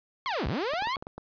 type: linear two-way sweep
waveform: sawtooth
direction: down then up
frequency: 1123 to 43.65 to 1123 Hz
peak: -24 dBFS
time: 0.26-0.96 s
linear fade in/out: 0 ms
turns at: 0.47 s
type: clicks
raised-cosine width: 1 ms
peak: -25 dBFS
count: 7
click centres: 0.736 / 0.823 / 0.872 / 0.968 / 1.025 / 1.069 / 1.18 s
effects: resampled to 11025 Hz + 8-bit